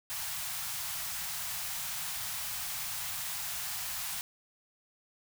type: band-stop noise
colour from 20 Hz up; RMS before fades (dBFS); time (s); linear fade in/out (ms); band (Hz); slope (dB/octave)
white; -37; 0.1-4.21; 0; 180 to 670; 48
effects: none